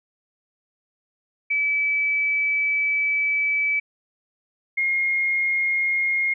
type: tone pair in turn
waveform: sine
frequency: 2300 / 2141 Hz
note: D7 / C7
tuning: -37 / +39 cents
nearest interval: minor second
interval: 124 cents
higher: first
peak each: -19 dBFS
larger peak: neither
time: 1.5-3.8 / 4.77-6.34 s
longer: first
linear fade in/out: 10 ms
effects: none